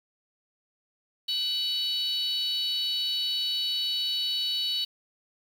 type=tone cluster; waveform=sine; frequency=2979 / 3850 / 4433 Hz; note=F#7 / B7 / C#8; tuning=+11 / -45 / -1 cents; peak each=-29 dBFS; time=1.28-4.85 s; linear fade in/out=10 ms; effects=tanh soft clip ceiling -21 dBFS + 8-bit